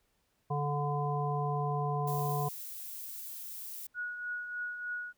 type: harmonic tone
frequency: 145.4 Hz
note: D3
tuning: 17 cents flat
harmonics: 1 / 3 / 5 / 7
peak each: -32 / -38 / -36 / -37 dBFS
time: 0.5-2.49 s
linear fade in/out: 10 ms
type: noise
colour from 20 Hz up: violet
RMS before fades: -43 dBFS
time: 2.07-3.87 s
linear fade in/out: 5 ms
type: tone with tremolo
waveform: sine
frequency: 1457 Hz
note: F#6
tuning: 27 cents flat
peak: -33 dBFS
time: 3.94-5.13 s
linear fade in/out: 50 ms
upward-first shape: triangle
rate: 3.3 Hz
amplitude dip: 55%
effects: pink hiss -75 dBFS RMS until 5.17 s